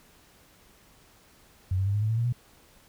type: tone with pitch steps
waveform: sine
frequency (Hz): 92.5 / 96.21 / 100.06 / 104.07 / 108.24 / 112.57 / 117.08 / 121.77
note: F#2 / G2 / G2 / G#2 / A2 / A2 / A#2 / B2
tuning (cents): 0 / -32 / +36 / +4 / -28 / +40 / +8 / -24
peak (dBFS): -23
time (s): 1.71-2.326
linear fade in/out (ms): 5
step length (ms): 77
effects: pink hiss -58 dBFS RMS until 2.88 s